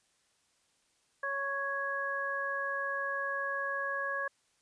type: harmonic tone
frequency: 554.4 Hz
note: C#5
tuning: in tune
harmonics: 1 / 2 / 3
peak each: -39 / -37 / -34 dBFS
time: 1.23-4.28 s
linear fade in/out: 5 ms
effects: white hiss -72 dBFS RMS until 4.61 s + resampled to 22050 Hz